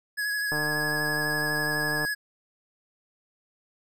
square tone with vibrato, 1677 Hz, G#6, 16 cents sharp, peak -27 dBFS, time 0.17-2.15 s, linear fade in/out 20 ms, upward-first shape sine, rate 12 Hz, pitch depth 24 cents each way
click train, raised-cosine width 1 ms, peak -19 dBFS, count 232, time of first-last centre 0.52-2.05 s, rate 151 Hz
effects none

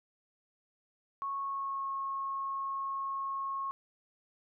sine tone with pitch glide, 1102 to 1090 Hz, C#6 to C#6, -11 to -29 cents, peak -33 dBFS, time 1.22-3.71 s, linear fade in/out 0 ms, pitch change -18 cents, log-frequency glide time 1.38-1.89 s, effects none

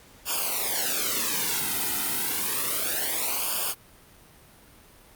white noise with flanger, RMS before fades -27 dBFS, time 0.25-3.75 s, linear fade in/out 50 ms, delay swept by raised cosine 0.5 to 1.8 ms, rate 0.3 Hz, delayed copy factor -1, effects pink hiss -53 dBFS RMS until 5.15 s + Opus 48 kbps

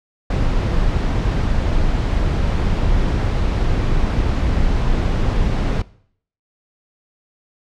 brown noise, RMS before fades -17 dBFS, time 0.3-5.82 s, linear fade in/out 5 ms, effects noise-tail reverb RT60 0.6 s tail -20 dB re dry + low-pass 5000 Hz 12 dB/octave

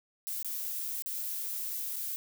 violet noise with dropouts, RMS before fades -36 dBFS, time 0.27-2.16 s, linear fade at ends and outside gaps 0 ms, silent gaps 0.427-0.446 / 1.022-1.06 / 1.959-1.964 s, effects none

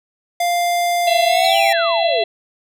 square tone with pitch glide, 698 to 788 Hz, F5 to G5, -1 to +9 cents, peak -16 dBFS, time 0.4-1.73 s, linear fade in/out 5 ms, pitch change +210 cents, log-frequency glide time 1.27-1.58 s
harmonic tone, 672 Hz, E5, 33 cents sharp, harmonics 1 / 3 / 4 / 5 / 6, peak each -16 / -29 / -26 / -26 / -26 dBFS, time 1.07-2.24 s, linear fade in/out 5 ms
sine exponential sweep, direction down, 4347 to 388.3 Hz, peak -20 dBFS, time 1.44-2.24 s, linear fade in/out 10 ms
effects none

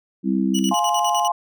harmonic tone, 65.3 Hz, C2, 3 cents flat, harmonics 3 / 4 / 5, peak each -20 / -22 / -24 dBFS, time 0.23-0.75 s, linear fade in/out 50 ms
25% pulse tone with tremolo, 2937 Hz, F#7, 13 cents flat, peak -20 dBFS, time 0.54-1.28 s, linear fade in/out 10 ms, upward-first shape square, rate 9.9 Hz, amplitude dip 80%
sine chord, F minor, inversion none, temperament just, 698.5 / 838.1 / 1047.7 Hz, F5 / Ab5 / C6, 0 / +16 / +2 cents, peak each -22 / -21 / -22 dBFS, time 0.71-1.32 s, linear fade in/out 5 ms
effects none

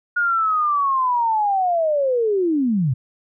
sine linear sweep, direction down, 1442 to 116.54 Hz, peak -16 dBFS, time 0.16-2.94 s, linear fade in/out 10 ms, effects none

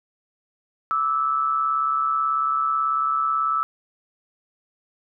sine tone pair together, 1172.7 / 1311 Hz, D6 / E6, -3 / -10 cents, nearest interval major second, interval 193 cents, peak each -27 / -20 dBFS, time 0.91-3.63 s, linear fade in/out 0 ms, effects none

